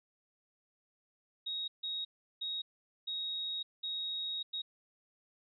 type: tone bursts at uneven times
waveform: sine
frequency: 3773 Hz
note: A#7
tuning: 20 cents sharp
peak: -35 dBFS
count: 6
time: 1.46-1.68 / 1.83-2.05 / 2.41-2.62 / 3.07-3.63 / 3.83-4.43 / 4.53-4.62 s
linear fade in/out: 10 ms
effects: none